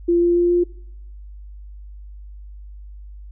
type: tone with pitch steps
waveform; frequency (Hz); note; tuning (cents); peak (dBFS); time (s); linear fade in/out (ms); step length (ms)
sine; 344.4 / 346.4 / 348.4 / 350.4; F4 / F4 / F4 / F4; -24 / -14 / -4 / +6; -13; 0.08-0.64; 10; 140
effects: noise-tail reverb RT60 0.7 s tail -22 dB re dry + added 50 Hz sine -35 dBFS peak until 3.31 s